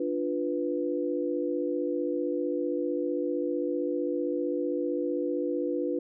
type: chord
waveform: sine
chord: B diminished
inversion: first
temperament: equal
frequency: 293.7 / 349.2 / 493.9 Hz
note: D4 / F4 / B4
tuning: 0 / 0 / 0 cents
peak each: -31 dBFS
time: 0-5.99 s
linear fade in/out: 5 ms
effects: none

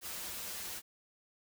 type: noise with comb filter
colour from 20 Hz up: white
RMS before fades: -42 dBFS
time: 0.01-0.82 s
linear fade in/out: 50 ms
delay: 7.2 ms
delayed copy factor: -1
effects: none

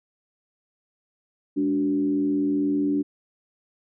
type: tone with frequency modulation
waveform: sine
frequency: 289.7 Hz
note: D4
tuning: 24 cents flat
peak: -20 dBFS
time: 1.56-3.03 s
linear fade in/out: 20 ms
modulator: 84.2 Hz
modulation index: 0.59
effects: none

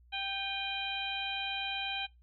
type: harmonic tone with a mistuned harmonic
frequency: 784 Hz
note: G5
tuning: in tune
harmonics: 1 / 2 / 3 / 4 / 5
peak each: -40 / -43 / -38 / -38 / -42 dBFS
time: 0.12-2.07 s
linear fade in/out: 20 ms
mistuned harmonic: 3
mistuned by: +63 cents
effects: noise-tail reverb RT60 0.2 s tail -21 dB re dry + added 60 Hz sine -58 dBFS peak until 2.22 s

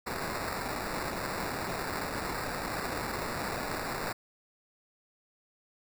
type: noise with sample-and-hold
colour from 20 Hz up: white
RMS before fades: -35 dBFS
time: 0.06-4.13 s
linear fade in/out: 10 ms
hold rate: 3150 Hz
effects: none

